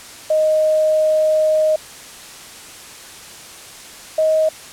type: tone pair in turn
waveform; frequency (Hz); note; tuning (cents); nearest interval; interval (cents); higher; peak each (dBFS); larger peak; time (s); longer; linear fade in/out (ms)
sine; 622.3 / 629.5; D#5 / D#5; 0 / +20; unison; 20; second; -12; neither; 0.3-1.76 / 4.18-4.49; first; 5
effects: white hiss -37 dBFS RMS until 4.72 s + low-pass 10000 Hz 12 dB/octave

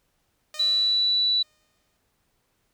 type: tone with exponential decay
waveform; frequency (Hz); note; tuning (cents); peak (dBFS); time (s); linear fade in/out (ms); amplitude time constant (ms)
5% pulse; 613; D#5; -26; -26; 0.54-1.97; 2; 310
type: tone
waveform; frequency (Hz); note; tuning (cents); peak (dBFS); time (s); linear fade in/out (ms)
sine; 3951; B7; 0; -19; 0.59-1.43; 10
effects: pink hiss -71 dBFS RMS until 2.73 s

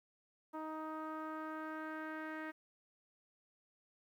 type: tone with low-pass filter sweep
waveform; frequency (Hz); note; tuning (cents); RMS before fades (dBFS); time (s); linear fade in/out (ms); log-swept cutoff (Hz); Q
sawtooth; 313.1; D#4; +11; -44; 0.53-2.52; 20; 1100 to 1800; 3.7
effects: 12-bit

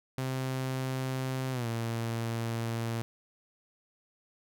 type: tone with pitch glide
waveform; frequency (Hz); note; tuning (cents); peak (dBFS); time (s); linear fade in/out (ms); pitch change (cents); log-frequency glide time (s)
sawtooth; 130.81 to 115.2; C3 to A#2; 0 to -20; -27; 0.18-3.02; 0; -220; 1.52-1.67
effects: none

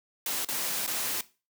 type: noise with dropouts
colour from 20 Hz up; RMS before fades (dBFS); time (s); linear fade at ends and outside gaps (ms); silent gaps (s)
white; -31; 0.26-1.21; 2; 0.449-0.486 / 0.865-0.876
effects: noise-tail reverb RT60 0.3 s tail -17 dB re dry + high-pass 150 Hz 12 dB/octave

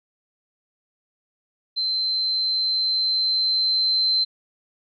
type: tone with level ramp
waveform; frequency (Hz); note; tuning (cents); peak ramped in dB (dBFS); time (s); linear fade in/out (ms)
sine; 4095; C8; -38; -21 to -17; 1.76-4.25; 20
effects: none

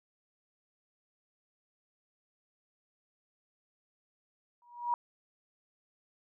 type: tone with exponential growth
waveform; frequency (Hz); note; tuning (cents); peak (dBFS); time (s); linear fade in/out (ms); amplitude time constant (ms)
sine; 959; A#5; +49; -24; 4.62-4.94; 1; 69
effects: none

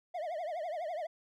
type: tone with vibrato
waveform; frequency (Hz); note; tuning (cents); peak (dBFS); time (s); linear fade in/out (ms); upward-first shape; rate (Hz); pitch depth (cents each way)
triangle; 659.3; E5; 0; -33; 0.14-1.07; 10; triangle; 12; 210
effects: none

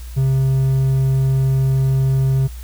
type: tone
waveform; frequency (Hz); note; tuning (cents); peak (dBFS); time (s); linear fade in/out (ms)
triangle; 133.5; C3; +35; -11; 0.16-2.48; 20
effects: added 60 Hz sine -29 dBFS peak until 2.63 s + white hiss -44 dBFS RMS until 2.63 s

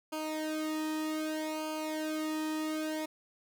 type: tone with flanger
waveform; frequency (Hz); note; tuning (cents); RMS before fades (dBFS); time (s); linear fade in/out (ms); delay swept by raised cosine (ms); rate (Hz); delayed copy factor
sawtooth; 311.1; D#4; 0; -35; 0.12-3.06; 10; 0.53 to 1.4; 0.64; -0.85
effects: none

